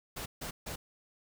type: noise bursts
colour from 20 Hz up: pink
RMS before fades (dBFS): -40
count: 3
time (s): 0.16-0.76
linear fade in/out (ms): 10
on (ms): 100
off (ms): 150
effects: none